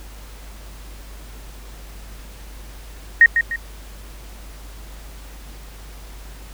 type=tone with echo; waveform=sine; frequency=1864.7 Hz; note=A#6; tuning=in tune; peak=-5 dBFS; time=3.21-3.26 s; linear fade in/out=2 ms; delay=150 ms; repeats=2; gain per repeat=-8 dB; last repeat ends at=3.56 s; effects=added 50 Hz sine -36 dBFS peak until 6.53 s + pink hiss -44 dBFS RMS until 6.53 s